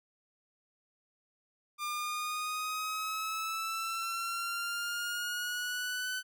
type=exponential sweep; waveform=sawtooth; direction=up; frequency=1196 to 1512 Hz; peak=-30 dBFS; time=1.78-6.23 s; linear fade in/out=50 ms; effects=none